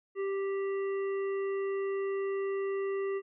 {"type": "harmonic tone", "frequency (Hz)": 392, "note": "G4", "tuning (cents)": 0, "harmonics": [1, 3, 5, 7], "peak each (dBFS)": [-30, -44, -46, -54], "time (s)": [0.15, 3.22], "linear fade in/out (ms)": 50, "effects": []}